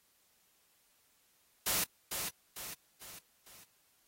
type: noise with echo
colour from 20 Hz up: white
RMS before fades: -32 dBFS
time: 1.66-1.84 s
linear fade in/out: 5 ms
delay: 450 ms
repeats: 4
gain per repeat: -6 dB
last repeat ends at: 3.64 s
effects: white hiss -71 dBFS RMS until 4.07 s + AAC 48 kbps